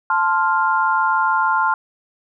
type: chord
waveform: sine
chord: F major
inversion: first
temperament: equal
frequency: 880 / 1046.5 / 1396.9 Hz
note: A5 / C6 / F6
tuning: 0 / 0 / 0 cents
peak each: -19 dBFS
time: 0.1-1.74 s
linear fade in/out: 2 ms
effects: none